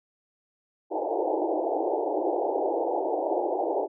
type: band-pass noise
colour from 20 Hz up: pink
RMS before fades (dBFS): -27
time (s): 0.9-3.88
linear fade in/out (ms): 50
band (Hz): 310 to 880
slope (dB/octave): 96
effects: none